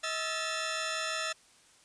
15% pulse tone cluster, 638 / 1342 / 1750 Hz, D#5 / E6 / A6, +43 / +31 / -10 cents, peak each -30 dBFS, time 0.03-1.33 s, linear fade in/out 10 ms, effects white hiss -61 dBFS RMS until 1.84 s + resampled to 22050 Hz

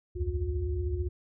sine tone cluster, 65.5 / 79.6 / 94.6 / 359.3 Hz, C2 / D#2 / F#2 / F4, +2 / +40 / +39 / +49 cents, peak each -33 / -31 / -37 / -36 dBFS, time 0.15-1.09 s, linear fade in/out 20 ms, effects none

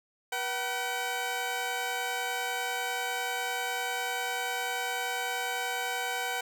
15% pulse tone pair together, 483.3 / 760 Hz, B4 / F#5, -38 / +46 cents, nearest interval minor sixth, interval 784 cents, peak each -30 / -25 dBFS, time 0.32-6.41 s, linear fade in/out 5 ms, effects none

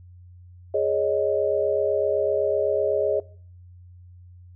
sine chord, Ab suspended fourth, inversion none, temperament equal, 415.3 / 554.4 / 622.3 Hz, Ab4 / Db5 / Eb5, 0 / 0 / 0 cents, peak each -24 dBFS, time 0.74-3.2 s, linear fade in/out 5 ms, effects noise-tail reverb RT60 0.5 s tail -21 dB re dry + added 89 Hz sine -44 dBFS peak until 4.55 s

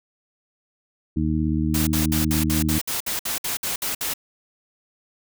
harmonic tone, 77.78 Hz, D#2, in tune, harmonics 1 / 2 / 3 / 4, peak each -25 / -25 / -25 / -25 dBFS, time 1.16-2.79 s, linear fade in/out 10 ms
white noise bursts, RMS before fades -26 dBFS, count 13, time 1.74-4.138 s, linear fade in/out 5 ms, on 130 ms, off 59 ms
effects none

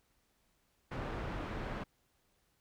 pink low-pass noise, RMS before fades -40 dBFS, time 0.91-1.84 s, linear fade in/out 10 ms, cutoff 1800 Hz, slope 12 dB/octave, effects pink hiss -75 dBFS RMS until 2.6 s

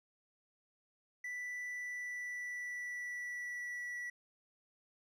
triangle tone with pitch glide, 1975.5 to 1948.3 Hz, B6 to B6, 0 to -24 cents, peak -38 dBFS, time 1.24-4.1 s, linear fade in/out 5 ms, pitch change -24 cents, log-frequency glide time 1.67-3.97 s, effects none

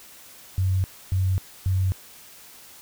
sine tone bursts, 93.9 Hz, F#2, 26 cents sharp, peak -19 dBFS, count 3, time 0.58-1.92 s, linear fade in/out 0 ms, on 260 ms, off 280 ms, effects white hiss -47 dBFS RMS until 2.81 s

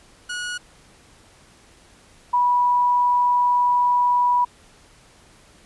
sawtooth / sine tone pair in turn, 1456 / 978.2 Hz, F#6 / B5, -28 / -17 cents, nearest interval perfect fifth, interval 689 cents, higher first, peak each -23 / -15 dBFS, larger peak second, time 0.29-0.58 / 2.33-4.45 s, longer second, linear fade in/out 10 ms, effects pink hiss -52 dBFS RMS until 5.65 s + resampled to 24000 Hz

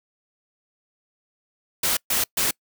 white noise bursts, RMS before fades -22 dBFS, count 3, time 1.83-2.51 s, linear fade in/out 5 ms, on 140 ms, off 130 ms, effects noise-tail reverb RT60 0.1 s tail -26 dB re dry

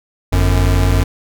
square tone pair together, 48.67 / 91.5 Hz, G1 / F#2, -12 / -19 cents, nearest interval major seventh, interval 1093 cents, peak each -14 dBFS, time 0.32-1.04 s, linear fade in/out 10 ms, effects none

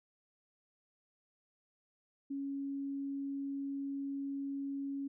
sine tone, 277.2 Hz, C#4, in tune, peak -36 dBFS, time 2.3-5.08 s, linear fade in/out 10 ms, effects none

